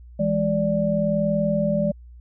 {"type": "tone cluster", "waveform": "sine", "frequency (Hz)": [165.8, 206.7, 585], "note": ["E3", "G#3", "D5"], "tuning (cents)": [10, -8, -7], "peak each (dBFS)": [-25, -23, -22], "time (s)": [0.19, 1.92], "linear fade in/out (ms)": 10, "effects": ["added 60 Hz sine -41 dBFS peak until 2.2 s"]}